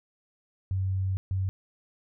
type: tone bursts at uneven times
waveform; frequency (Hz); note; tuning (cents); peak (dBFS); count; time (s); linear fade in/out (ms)
sine; 95; F#2; +46; -25; 2; 0.71-1.17 / 1.31-1.49; 0
effects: none